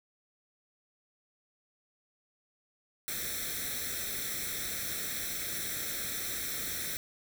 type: noise with comb filter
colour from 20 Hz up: white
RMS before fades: -36 dBFS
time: 3.08-6.97 s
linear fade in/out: 0 ms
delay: 0.52 ms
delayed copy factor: +0.85
effects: none